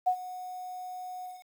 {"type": "tone with ADSR envelope", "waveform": "sine", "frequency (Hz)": 733, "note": "F#5", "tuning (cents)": -16, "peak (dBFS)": -20, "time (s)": [0.06, 1.45], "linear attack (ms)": 16, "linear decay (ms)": 79, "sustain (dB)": -17, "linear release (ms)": 200, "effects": ["9-bit"]}